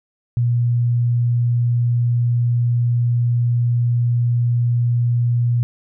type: tone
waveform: sine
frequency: 120 Hz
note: B2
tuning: 49 cents flat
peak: -14 dBFS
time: 0.37-5.63 s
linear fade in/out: 0 ms
effects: none